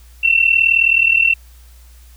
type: tone pair together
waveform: sine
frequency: 2684 / 2723 Hz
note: E7 / F7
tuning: +31 / -44 cents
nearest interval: unison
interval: 25 cents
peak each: -13 dBFS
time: 0.23-1.34 s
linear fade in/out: 10 ms
effects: added 60 Hz sine -40 dBFS peak until 2.16 s + white hiss -51 dBFS RMS until 2.16 s